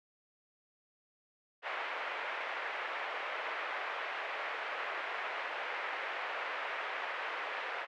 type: band-pass noise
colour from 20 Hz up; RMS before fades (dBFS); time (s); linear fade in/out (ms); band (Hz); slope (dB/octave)
white; -39; 1.62-7.87; 50; 490 to 2300; 24
effects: none